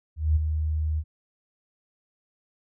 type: tone with ADSR envelope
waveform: sine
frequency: 77.5 Hz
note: D#2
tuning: 6 cents flat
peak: -16 dBFS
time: 0.16-1.04 s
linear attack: 200 ms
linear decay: 17 ms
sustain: -7 dB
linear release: 56 ms
effects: none